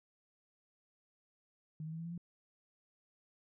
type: tone with pitch steps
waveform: sine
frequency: 155.56 / 158.92 / 162.35 / 165.86 / 169.44 / 173.1 Hz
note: D#3 / D#3 / E3 / E3 / E3 / F3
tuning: 0 / +37 / -26 / +11 / +48 / -15 cents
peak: -40 dBFS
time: 1.8-2.178 s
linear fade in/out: 2 ms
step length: 63 ms
effects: none